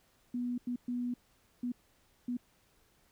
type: tone bursts at uneven times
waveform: sine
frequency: 244.5 Hz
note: B3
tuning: 17 cents flat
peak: -32 dBFS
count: 5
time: 0.34-0.58 / 0.67-0.76 / 0.88-1.14 / 1.63-1.72 / 2.28-2.37 s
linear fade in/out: 5 ms
effects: pink hiss -69 dBFS RMS until 3.11 s